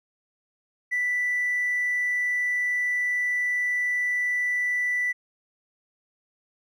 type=tone with hard clipping; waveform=sine; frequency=1975.5 Hz; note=B6; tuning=in tune; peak=-23 dBFS; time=0.91-5.13 s; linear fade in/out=20 ms; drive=1 dB; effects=none